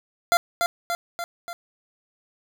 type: tone with echo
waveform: 25% pulse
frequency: 690 Hz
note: F5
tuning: 21 cents flat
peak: -12 dBFS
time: 0.32-0.37 s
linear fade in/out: 0 ms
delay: 290 ms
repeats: 4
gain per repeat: -4 dB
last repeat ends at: 1.53 s
effects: none